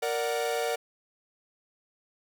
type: chord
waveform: 45% pulse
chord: Bb augmented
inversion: none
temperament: equal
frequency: 466.2 / 587.3 / 740 Hz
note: Bb4 / D5 / F#5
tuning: 0 / 0 / 0 cents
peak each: -30 / -33 / -33 dBFS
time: 0.02-0.76 s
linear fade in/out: 10 ms
effects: none